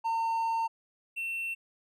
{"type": "tone pair in turn", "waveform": "triangle", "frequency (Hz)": [909, 2700], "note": ["A#5", "E7"], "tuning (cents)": [-44, 41], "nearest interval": "octave + perfect fifth", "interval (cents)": 1885, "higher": "second", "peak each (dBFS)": [-25, -30], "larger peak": "first", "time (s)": [[0.04, 0.68], [1.16, 1.55]], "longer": "first", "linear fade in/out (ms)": 20, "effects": []}